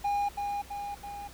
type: tone with echo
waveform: triangle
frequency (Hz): 813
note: G#5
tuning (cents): -37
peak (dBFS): -24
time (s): 0.04-0.29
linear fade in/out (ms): 10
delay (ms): 330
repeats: 3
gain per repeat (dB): -4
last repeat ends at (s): 1.28
effects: added 60 Hz sine -51 dBFS peak until 1.33 s + pink hiss -51 dBFS RMS until 1.33 s